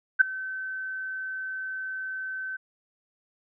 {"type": "tone with ADSR envelope", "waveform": "sine", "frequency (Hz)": 1533, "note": "G6", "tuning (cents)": -39, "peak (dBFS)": -10, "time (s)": [0.19, 2.57], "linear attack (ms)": 21, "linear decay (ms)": 7, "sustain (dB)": -21, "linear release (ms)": 12, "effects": []}